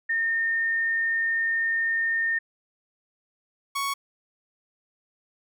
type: tone pair in turn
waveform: sine / sawtooth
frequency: 1824 / 1111.8 Hz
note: A#6 / C#6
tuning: -38 / +5 cents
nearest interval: major sixth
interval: 857 cents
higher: first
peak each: -22 dBFS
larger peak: neither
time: 0.09-2.39 / 3.75-3.94 s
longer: first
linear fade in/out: 10 ms
effects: none